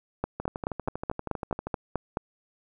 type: two click trains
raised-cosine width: 1 ms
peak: -13 / -18 dBFS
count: 10 / 17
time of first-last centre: 0.24-2.171 / 0.4-1.67 s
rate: 4.66 / 12.6 Hz
effects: none